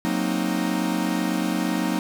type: chord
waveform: 45% pulse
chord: C half-diminished seventh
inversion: second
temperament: equal with one note detuned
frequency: 185 / 233.1 / 263 / 311.1 Hz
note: Gb3 / Bb3 / C4 / Eb4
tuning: 0 / 0 / +9 / 0 cents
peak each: -27 / -28 / -29 / -27 dBFS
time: 0.05-1.99 s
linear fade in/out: 0 ms
effects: none